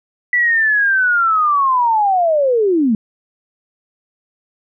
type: linear sweep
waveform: sine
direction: down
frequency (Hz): 1975.5 to 205.9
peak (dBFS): -11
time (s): 0.33-2.95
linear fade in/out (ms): 2
effects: none